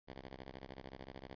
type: ring-modulated tone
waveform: 5% pulse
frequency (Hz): 66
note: C2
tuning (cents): +16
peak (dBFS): -35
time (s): 0.07-1.35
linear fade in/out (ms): 10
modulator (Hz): 26.4
effects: resampled to 11025 Hz + 12-bit